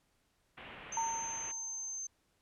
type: low-pass noise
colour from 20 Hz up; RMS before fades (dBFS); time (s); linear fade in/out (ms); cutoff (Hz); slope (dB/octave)
white; -50; 0.57-1.52; 10; 3000; 48
type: tone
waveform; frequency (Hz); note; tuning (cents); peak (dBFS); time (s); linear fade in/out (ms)
sine; 6270; G8; -1; -38; 0.92-2.07; 5
type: tone with exponential decay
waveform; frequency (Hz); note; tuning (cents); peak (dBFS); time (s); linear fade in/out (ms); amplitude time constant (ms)
sine; 911; A#5; -40; -30; 0.97-1.99; 2; 220
effects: pink hiss -75 dBFS RMS until 2.41 s + low-pass 12000 Hz 12 dB/octave

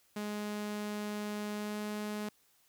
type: tone with pitch glide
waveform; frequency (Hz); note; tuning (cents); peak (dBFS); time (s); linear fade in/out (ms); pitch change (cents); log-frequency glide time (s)
sawtooth; 208.8 to 210.1; G#3 to G#3; +10 to +20; -32; 0.16-2.29; 5; +10; 1.55-1.79
effects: white hiss -69 dBFS RMS until 2.68 s

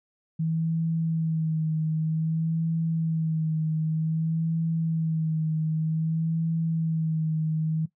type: tone with vibrato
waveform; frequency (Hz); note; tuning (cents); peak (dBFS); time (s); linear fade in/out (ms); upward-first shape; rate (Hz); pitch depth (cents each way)
sine; 160.4; E3; -47; -23; 0.39-7.86; 10; sine; 0.53; 34
effects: noise-tail reverb RT60 0.1 s tail -17 dB re dry

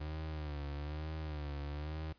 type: tone with vibrato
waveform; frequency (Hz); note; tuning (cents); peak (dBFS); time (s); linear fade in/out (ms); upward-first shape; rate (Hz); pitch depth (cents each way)
35% pulse; 75.1; D2; +39; -37; 0-2.13; 10; sine; 1.1; 79
effects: pink hiss -70 dBFS RMS until 2.18 s + resampled to 11025 Hz

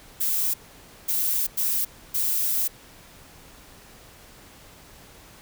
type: noise bursts at uneven times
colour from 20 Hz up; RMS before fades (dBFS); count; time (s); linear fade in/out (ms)
violet; -24; 4; 0.2-0.54 / 1.08-1.47 / 1.57-1.85 / 2.14-2.68; 10
effects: pink hiss -49 dBFS RMS until 5.41 s

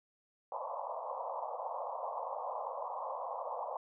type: band-pass noise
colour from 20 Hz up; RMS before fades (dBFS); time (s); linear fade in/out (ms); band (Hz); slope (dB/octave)
white; -40; 0.52-3.77; 2; 500 to 1100; 96
effects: none

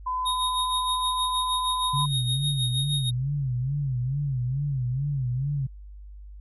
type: tone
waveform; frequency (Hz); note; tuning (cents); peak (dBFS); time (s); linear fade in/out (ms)
sine; 1012; B5; +42; -25; 0.06-2.06; 10
type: tone with tremolo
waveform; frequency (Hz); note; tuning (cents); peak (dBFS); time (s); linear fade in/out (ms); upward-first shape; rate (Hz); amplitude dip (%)
square; 3729; A#7; 0; -25; 0.25-3.11; 20; sine; 6.4; 65
type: tone with vibrato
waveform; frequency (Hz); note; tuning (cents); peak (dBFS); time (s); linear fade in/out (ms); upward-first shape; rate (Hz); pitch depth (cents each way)
sine; 133.5; C3; +35; -24; 1.93-5.67; 10; sine; 2.3; 150
effects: added 50 Hz sine -40 dBFS peak until 6.4 s + resampled to 32000 Hz

